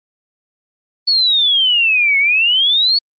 sine exponential two-way sweep, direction down then up, 4473 to 2177 to 4473 Hz, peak -10 dBFS, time 1.07-2.99 s, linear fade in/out 10 ms, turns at 2.18 s, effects Opus 24 kbps

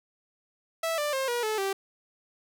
sawtooth tone with pitch steps, 656 / 591.2 / 532.8 / 480.2 / 432.8 / 390.1 Hz, E5 / D5 / C5 / B4 / A4 / G4, -9 / +11 / +31 / -49 / -29 / -8 cents, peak -23 dBFS, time 0.83-1.73 s, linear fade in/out 5 ms, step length 150 ms, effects none

